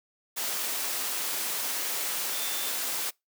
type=tone in noise; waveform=sine; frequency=3548 Hz; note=A7; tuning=14 cents sharp; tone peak=-39 dBFS; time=2.33-2.71 s; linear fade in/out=20 ms; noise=white; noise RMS=-31 dBFS; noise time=0.36-3.11 s; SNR=-11 dB; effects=noise-tail reverb RT60 0.2 s tail -26 dB re dry + high-pass 300 Hz 12 dB/octave